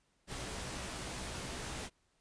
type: noise with comb filter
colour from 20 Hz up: pink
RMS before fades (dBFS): -42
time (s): 0.27-1.9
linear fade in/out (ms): 50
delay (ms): 16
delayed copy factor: +0.5
effects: pink hiss -75 dBFS RMS until 2.2 s + resampled to 22050 Hz